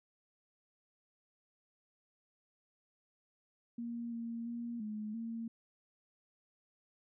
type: tone with pitch steps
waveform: sine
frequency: 235.1 / 231.7 / 235.9 / 213.1 / 228.7 Hz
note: A#3 / A#3 / A#3 / G#3 / A#3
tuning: +15 / -10 / +21 / +45 / -33 cents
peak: -38 dBFS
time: 3.78-5.48 s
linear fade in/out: 5 ms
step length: 340 ms
effects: none